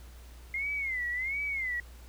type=tone with vibrato; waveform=sine; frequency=2100 Hz; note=C7; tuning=6 cents sharp; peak=-30 dBFS; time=0.54-1.8 s; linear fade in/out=2 ms; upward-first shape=sine; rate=1.4 Hz; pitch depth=150 cents each way; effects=added 60 Hz sine -47 dBFS peak until 2.08 s + pink hiss -57 dBFS RMS until 2.08 s